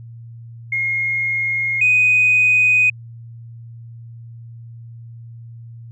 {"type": "tone pair in turn", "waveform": "sine", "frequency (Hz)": [2146, 2495], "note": ["C7", "D#7"], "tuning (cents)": [43, 4], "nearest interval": "minor third", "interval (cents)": 261, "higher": "second", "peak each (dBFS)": [-17, -10], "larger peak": "second", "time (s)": [[0.72, 1.81], [1.81, 2.9]], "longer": "neither", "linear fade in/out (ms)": 5, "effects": ["tanh soft clip ceiling -6 dBFS", "added 116 Hz sine -34 dBFS peak until 5.91 s"]}